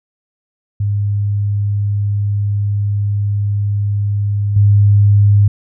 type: tone with level steps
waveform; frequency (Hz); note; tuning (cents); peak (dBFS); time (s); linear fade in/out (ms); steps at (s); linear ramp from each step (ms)
sine; 102.1; G#2; -29; -13 / -6; 0.8-5.48; 5; 4.56; 5
effects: none